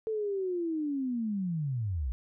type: linear sweep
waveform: sine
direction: down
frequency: 446.3 to 55.3 Hz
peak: -29 dBFS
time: 0.07-2.12 s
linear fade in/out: 0 ms
effects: none